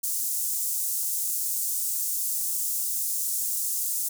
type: high-pass noise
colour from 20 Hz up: pink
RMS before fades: -28 dBFS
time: 0.03-4.09 s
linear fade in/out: 10 ms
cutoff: 7300 Hz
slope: 24 dB/octave
effects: none